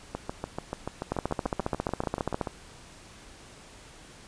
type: two click trains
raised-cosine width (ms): 1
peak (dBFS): -17 / -13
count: 17 / 20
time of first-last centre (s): 0.15-2.472 / 1.12-2.413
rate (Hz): 6.89 / 14.7
effects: pink hiss -50 dBFS RMS until 4.27 s + resampled to 22050 Hz